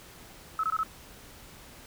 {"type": "tone bursts", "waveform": "sine", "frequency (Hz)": 1296, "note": "E6", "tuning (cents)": -30, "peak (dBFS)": -25, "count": 4, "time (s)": [0.59, 0.833], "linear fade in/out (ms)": 2, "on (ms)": 45, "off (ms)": 21, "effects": ["pink hiss -50 dBFS RMS until 1.86 s"]}